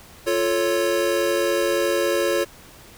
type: chord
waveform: square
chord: F augmented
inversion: none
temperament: equal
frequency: 349.2 / 440 / 554.4 Hz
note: F4 / A4 / C#5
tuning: 0 / 0 / 0 cents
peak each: -24 / -26 / -23 dBFS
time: 0.26-2.45 s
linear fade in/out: 20 ms
effects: pink hiss -46 dBFS RMS until 2.97 s